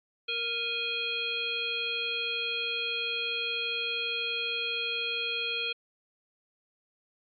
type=harmonic tone with a mistuned harmonic; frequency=466.2 Hz; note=A#4; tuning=in tune; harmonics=1 / 3 / 5 / 7 / 9; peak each=-40 / -41 / -32 / -33 / -39 dBFS; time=0.28-5.73 s; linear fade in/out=10 ms; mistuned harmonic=5; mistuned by=+110 cents; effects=MP3 48 kbps